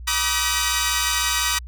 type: tone cluster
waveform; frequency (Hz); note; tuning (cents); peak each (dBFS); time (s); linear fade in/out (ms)
10% pulse; 963 / 1168 / 1262 / 1520 / 1916; B5 / D6 / D#6 / F#6 / A#6; -44 / -10 / +24 / +46 / +47; -18; 0.07-1.59; 10
effects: added 60 Hz sine -33 dBFS peak until 1.67 s